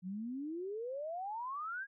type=exponential sweep; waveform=sine; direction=up; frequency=175.4 to 1665 Hz; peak=-38 dBFS; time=0.02-1.87 s; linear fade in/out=50 ms; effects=none